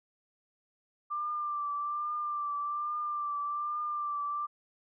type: tone with vibrato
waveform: sine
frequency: 1183 Hz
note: D6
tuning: 12 cents sharp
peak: -31 dBFS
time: 1.1-4.47 s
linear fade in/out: 20 ms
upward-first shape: triangle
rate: 1.2 Hz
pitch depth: 37 cents each way
effects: none